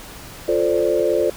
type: chord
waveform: sine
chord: D minor seventh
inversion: first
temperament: equal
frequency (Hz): 349.2 / 440 / 523.3 / 587.3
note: F4 / A4 / C5 / D5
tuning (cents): 0 / 0 / 0 / 0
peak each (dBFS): -21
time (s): 0.48-1.3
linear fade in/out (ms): 5
effects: pink hiss -38 dBFS RMS until 1.36 s